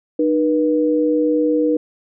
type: tone pair together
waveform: sine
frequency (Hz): 305 / 484.1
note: D#4 / B4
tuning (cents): -34 / -35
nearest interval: minor sixth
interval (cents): 799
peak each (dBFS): -16 / -17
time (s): 0.19-1.77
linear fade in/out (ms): 5
effects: none